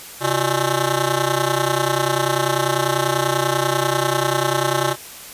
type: ring-modulated tone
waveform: 10% pulse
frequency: 240.2 Hz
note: B3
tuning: 48 cents flat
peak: -6 dBFS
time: 0.2-4.96 s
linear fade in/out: 50 ms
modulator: 105 Hz
effects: white hiss -37 dBFS RMS until 5.33 s + resampled to 32000 Hz